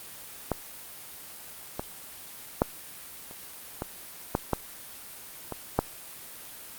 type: clicks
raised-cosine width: 1 ms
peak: -11 / -16 / -6 / -29 / -16 / -9 / -9 / -19 / -7 dBFS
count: 9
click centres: 0.517 / 1.795 / 2.619 / 3.311 / 3.821 / 4.351 / 4.533 / 5.523 / 5.79 s
effects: white hiss -44 dBFS RMS until 6.78 s + Opus 32 kbps